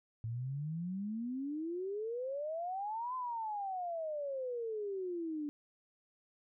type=exponential two-way sweep; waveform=sine; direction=up then down; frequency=110 to 1033 to 288.8 Hz; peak=-36 dBFS; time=0.24-5.49 s; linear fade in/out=0 ms; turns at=3.15 s; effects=none